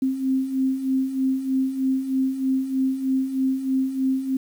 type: beating tone pair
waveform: sine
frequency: 261.6 / 264.8 Hz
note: C4 / C4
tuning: 0 / +21 cents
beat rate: 3.2 Hz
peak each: -27 / -21 dBFS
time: 0.02-4.37 s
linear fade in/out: 5 ms
effects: 8-bit